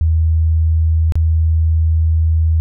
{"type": "tone with dropouts", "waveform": "sine", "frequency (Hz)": 80.4, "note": "E2", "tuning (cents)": -43, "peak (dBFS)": -10, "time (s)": [0.01, 2.6], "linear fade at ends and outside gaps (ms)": 0, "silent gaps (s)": [1.122, 1.155], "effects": []}